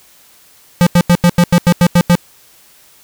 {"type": "tone bursts", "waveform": "square", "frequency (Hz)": 174.61, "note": "F3", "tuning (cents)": 0, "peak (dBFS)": -6, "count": 10, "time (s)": [0.81, 2.153], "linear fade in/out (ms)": 0, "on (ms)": 56, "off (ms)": 87, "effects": ["white hiss -46 dBFS RMS until 3.03 s"]}